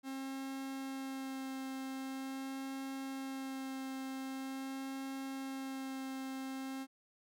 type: tone with vibrato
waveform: 45% pulse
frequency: 267.2 Hz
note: C4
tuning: 36 cents sharp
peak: -40 dBFS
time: 0.03-6.87 s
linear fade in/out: 50 ms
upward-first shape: sine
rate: 0.44 Hz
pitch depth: 12 cents each way
effects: none